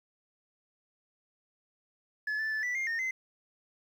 sine tone with pitch steps, 1715 / 1757 / 1744 / 1970 / 2117 / 1834 / 2058 Hz, A6 / A6 / A6 / B6 / C7 / A#6 / C7, -45 / -3 / -16 / -5 / +20 / -29 / -29 cents, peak -27 dBFS, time 2.27-3.11 s, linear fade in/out 5 ms, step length 120 ms, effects tanh soft clip ceiling -29 dBFS + 10-bit

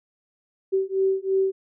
sine beating tone pair, 382.9 / 385.9 Hz, G4 / G4, -41 / -27 cents, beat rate 3 Hz, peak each -23 dBFS, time 0.72-1.52 s, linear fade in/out 20 ms, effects none

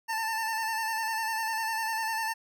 25% pulse tone with vibrato, 892 Hz, A5, 23 cents sharp, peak -25 dBFS, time 0.08-2.34 s, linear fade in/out 20 ms, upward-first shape square, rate 10 Hz, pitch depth 28 cents each way, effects none

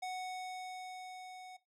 square tone with level ramp, 740 Hz, F#5, in tune, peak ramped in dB -38 to -49 dBFS, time 0.02-1.57 s, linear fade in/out 10 ms, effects noise-tail reverb RT60 0.2 s tail -17 dB re dry + low-pass 9000 Hz 12 dB/octave

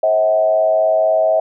sine tone with frequency modulation, 642 Hz, E5, 46 cents flat, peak -11 dBFS, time 0.03-1.4 s, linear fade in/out 5 ms, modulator 104 Hz, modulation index 0.67, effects none

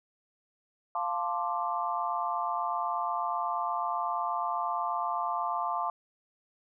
sine chord, D minor seventh, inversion first, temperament equal, 698.5 / 880 / 1046.5 / 1174.7 Hz, F5 / A5 / C6 / D6, 0 / 0 / 0 / 0 cents, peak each -34 dBFS, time 0.95-5.9 s, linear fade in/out 2 ms, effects none

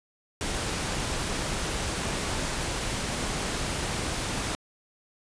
pink noise, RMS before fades -30 dBFS, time 0.41-4.55 s, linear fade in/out 0 ms, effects resampled to 22050 Hz

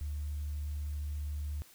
sine tone, 73.8 Hz, D2, 9 cents sharp, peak -33 dBFS, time 0.01-1.62 s, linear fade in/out 0 ms, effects tanh soft clip ceiling -30 dBFS + white hiss -59 dBFS RMS until 1.74 s

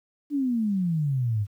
sine exponential sweep, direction down, 298.2 to 98.7 Hz, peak -22 dBFS, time 0.3-1.47 s, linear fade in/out 50 ms, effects 10-bit

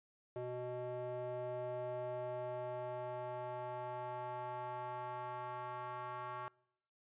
square tone with band-pass filter sweep, 124.2 Hz, B2, 10 cents sharp, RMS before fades -43 dBFS, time 0.36-6.48 s, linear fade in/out 0 ms, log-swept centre 510 to 1100 Hz, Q 3.1, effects noise-tail reverb RT60 0.8 s tail -25 dB re dry + resampled to 8000 Hz

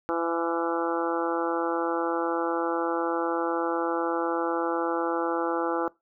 harmonic tone with a mistuned harmonic, 168 Hz, E3, 33 cents sharp, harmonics 2 / 3 / 4 / 5 / 6 / 7 / 8 / 9, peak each -29 / -30 / -37 / -32 / -38 / -35 / -34 / -41 dBFS, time 0.09-5.88 s, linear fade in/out 0 ms, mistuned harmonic 9, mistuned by -53 cents, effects noise-tail reverb RT60 0.2 s tail -21 dB re dry

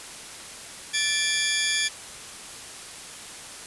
20% pulse tone cluster, 1749 / 2361 / 3328 Hz, A6 / D7 / G#7, -11 / +9 / +3 cents, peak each -22 dBFS, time 0.93-1.89 s, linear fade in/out 20 ms, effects white hiss -40 dBFS RMS until 3.66 s + resampled to 24000 Hz

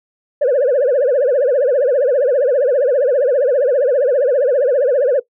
sine tone with vibrato, 532 Hz, C5, 29 cents sharp, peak -9 dBFS, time 0.41-5.2 s, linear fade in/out 10 ms, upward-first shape triangle, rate 15 Hz, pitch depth 230 cents each way, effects noise-tail reverb RT60 0.1 s tail -17 dB re dry + tanh soft clip ceiling -8 dBFS

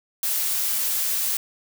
blue noise, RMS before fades -24 dBFS, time 0.23-1.37 s, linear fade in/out 2 ms, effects none

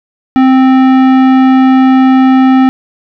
sine tone with tanh clipping, 261.6 Hz, C4, in tune, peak -5 dBFS, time 0.36-2.69 s, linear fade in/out 0 ms, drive 16 dB, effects none

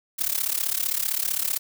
blue noise with amplitude modulation, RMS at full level -22 dBFS, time 0.18-1.59 s, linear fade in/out 20 ms, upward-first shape sine, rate 35.5 Hz, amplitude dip 90%, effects none

